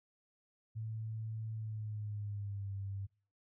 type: tone with pitch glide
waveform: sine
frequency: 110.5 to 98.44 Hz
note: A2 to G2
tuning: +8 to +8 cents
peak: -38 dBFS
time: 0.75-3.07 s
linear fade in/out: 20 ms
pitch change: -200 cents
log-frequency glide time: 1.54-2.73 s
effects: noise-tail reverb RT60 0.4 s tail -24 dB re dry